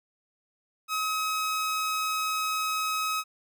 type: tone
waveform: sawtooth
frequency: 1274 Hz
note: D#6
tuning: 41 cents sharp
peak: -23 dBFS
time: 0.88-3.24 s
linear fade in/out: 50 ms
effects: none